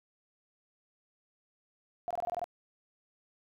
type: tone bursts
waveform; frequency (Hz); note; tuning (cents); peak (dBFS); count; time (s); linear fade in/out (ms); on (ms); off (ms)
sine; 698.5; F5; 0; -31; 8; 2.08-2.442; 0; 26; 22
effects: none